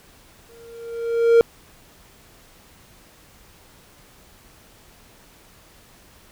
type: tone with exponential growth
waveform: triangle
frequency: 464.2 Hz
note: A#4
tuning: 7 cents flat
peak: -6 dBFS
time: 0.49-1.41 s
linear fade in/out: 0 ms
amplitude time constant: 200 ms
effects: pink hiss -51 dBFS RMS until 6.31 s